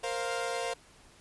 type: chord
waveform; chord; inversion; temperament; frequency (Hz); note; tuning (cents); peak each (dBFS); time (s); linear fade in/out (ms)
sawtooth; Bb suspended second; none; equal with one note detuned; 466.2 / 526 / 698.5; Bb4 / C5 / F5; 0 / +9 / 0; -32; 0.03-0.74; 10
effects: pink hiss -58 dBFS RMS until 1.2 s + resampled to 24000 Hz